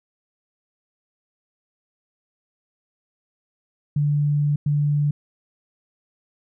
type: tone bursts at uneven times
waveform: sine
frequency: 146.4 Hz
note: D3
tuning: 5 cents flat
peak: -17 dBFS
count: 2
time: 3.96-4.56 / 4.66-5.11 s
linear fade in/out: 5 ms
effects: none